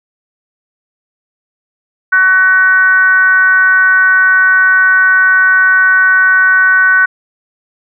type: tone with frequency modulation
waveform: sine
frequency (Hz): 1500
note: F#6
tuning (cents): +23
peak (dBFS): -5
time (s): 2.12-7.06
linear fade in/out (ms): 10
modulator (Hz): 379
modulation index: 0.53
effects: none